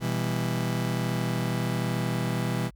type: chord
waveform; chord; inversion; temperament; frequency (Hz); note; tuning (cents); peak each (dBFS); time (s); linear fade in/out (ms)
35% pulse; E minor; second; just; 123.61 / 164.81 / 197.78; B2 / E3 / G3; +2 / 0 / +16; -27 / -29 / -31; 0-2.71; 50
effects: added 50 Hz sine -51 dBFS peak until 2.75 s